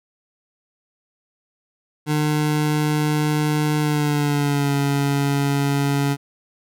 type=tone with pitch glide; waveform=25% pulse; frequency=151 to 140.89 Hz; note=D3 to C#3; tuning=+48 to +28 cents; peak=-14 dBFS; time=2.06-6.17 s; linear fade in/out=50 ms; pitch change=-120 cents; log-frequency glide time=3.78-4.73 s; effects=none